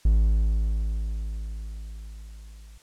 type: tone with level ramp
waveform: triangle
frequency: 53.7 Hz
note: A1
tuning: 41 cents flat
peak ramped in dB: -13 to -42 dBFS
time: 0.05-2.78 s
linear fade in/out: 5 ms
effects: white hiss -57 dBFS RMS until 2.82 s + low-pass 9000 Hz 12 dB/octave